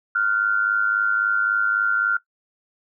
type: tone pair together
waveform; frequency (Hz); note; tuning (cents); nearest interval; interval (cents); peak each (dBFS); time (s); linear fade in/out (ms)
sine; 1396.9 / 1500.6; F6 / F#6; 0 / +24; minor second; 124; -19 / -23; 0.15-2.17; 5
effects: noise-tail reverb RT60 0.1 s tail -18 dB re dry